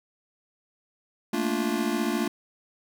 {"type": "chord", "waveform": "square", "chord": "Bb major seventh", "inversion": "third", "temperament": "just", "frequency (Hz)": [218.5, 233.1, 291.4, 349.6], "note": ["A3", "Bb3", "D4", "F4"], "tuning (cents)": [-12, 0, -13, 2], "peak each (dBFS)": -31, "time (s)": [1.33, 2.28], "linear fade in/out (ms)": 5, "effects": []}